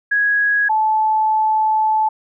sine tone pair in turn, 1661.2 / 868.9 Hz, G#6 / A5, 0 / -22 cents, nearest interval major seventh, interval 1122 cents, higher first, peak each -13 dBFS, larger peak neither, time 0.11-0.69 / 0.69-2.09 s, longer second, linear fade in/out 10 ms, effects none

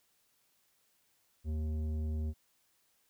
triangle tone with tanh clipping, 77.5 Hz, D#2, 6 cents flat, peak -34 dBFS, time 1.44-2.34 s, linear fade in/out 50 ms, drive 15 dB, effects white hiss -73 dBFS RMS until 3.09 s

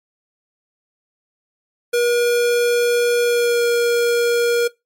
square tone with pitch glide, 479.2 to 474.2 Hz, A#4 to A#4, +48 to +30 cents, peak -15 dBFS, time 1.93-4.68 s, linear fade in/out 10 ms, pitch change -18 cents, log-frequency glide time 3.22-3.64 s, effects noise-tail reverb RT60 0.2 s tail -22 dB re dry + MP3 64 kbps

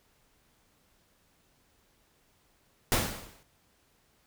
pink noise with exponential decay, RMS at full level -23 dBFS, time 2.92-3.43 s, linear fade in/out 0 ms, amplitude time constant 110 ms, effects pink hiss -68 dBFS RMS until 4.26 s

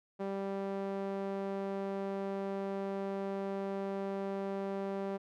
sawtooth tone with band-pass filter, 196 Hz, G3, in tune, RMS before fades -37 dBFS, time 0.19-5.18 s, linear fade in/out 20 ms, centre 500 Hz, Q 1.1, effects none

